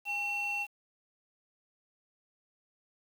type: tone pair together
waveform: sine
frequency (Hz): 816.7 / 2714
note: G#5 / E7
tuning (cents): -29 / +50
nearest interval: octave + major sixth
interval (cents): 2079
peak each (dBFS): -37 / -30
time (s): 0.05-0.67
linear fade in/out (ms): 50
effects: tanh soft clip ceiling -28 dBFS + 9-bit